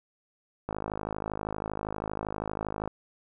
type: click train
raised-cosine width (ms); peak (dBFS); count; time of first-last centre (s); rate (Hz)
1; -18; 116; 0.69-2.876; 52.6
effects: none